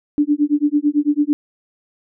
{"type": "tone with tremolo", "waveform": "sine", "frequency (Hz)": 293.7, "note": "D4", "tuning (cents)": 0, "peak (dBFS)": -10, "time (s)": [0.18, 1.33], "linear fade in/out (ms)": 0, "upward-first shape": "sine", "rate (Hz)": 9, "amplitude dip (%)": 100, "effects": []}